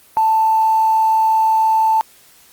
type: tone with quantisation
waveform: sine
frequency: 883 Hz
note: A5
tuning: 6 cents sharp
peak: -11 dBFS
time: 0.17-2.01 s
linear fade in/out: 0 ms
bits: 6
effects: white hiss -48 dBFS RMS until 2.52 s + Opus 32 kbps